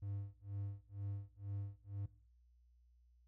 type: tone with tremolo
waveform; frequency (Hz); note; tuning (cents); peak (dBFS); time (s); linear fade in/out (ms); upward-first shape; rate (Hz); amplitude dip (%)
triangle; 100; G2; +35; -37; 0.02-2.06; 5; sine; 2.1; 100
effects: noise-tail reverb RT60 0.4 s tail -17 dB re dry + added 60 Hz sine -66 dBFS peak until 3.27 s